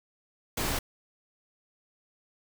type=noise; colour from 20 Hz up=pink; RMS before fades=-30 dBFS; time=0.57-0.79 s; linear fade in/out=5 ms; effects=none